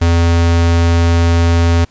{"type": "tone", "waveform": "square", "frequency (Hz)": 84.6, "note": "E2", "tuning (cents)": 45, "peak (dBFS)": -9, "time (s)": [0.01, 1.85], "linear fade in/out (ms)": 10, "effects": ["pink hiss -50 dBFS RMS until 1.9 s", "resampled to 16000 Hz"]}